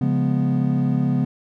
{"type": "chord", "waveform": "triangle", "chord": "C# dominant seventh", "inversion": "none", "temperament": "equal", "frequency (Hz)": [138.59, 174.61, 207.7, 246.9], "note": ["C#3", "E#3", "G#3", "B3"], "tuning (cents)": [0, 0, 0, 0], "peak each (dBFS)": [-19, -23, -24, -20], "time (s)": [0.01, 1.25], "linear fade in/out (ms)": 5, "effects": []}